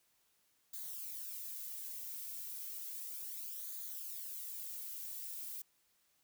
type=noise with flanger; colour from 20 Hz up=violet; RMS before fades=-45 dBFS; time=0.73-5.62 s; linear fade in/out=5 ms; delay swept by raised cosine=0.36 to 2.46 ms; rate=0.33 Hz; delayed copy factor=-0.6; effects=white hiss -75 dBFS RMS until 6.23 s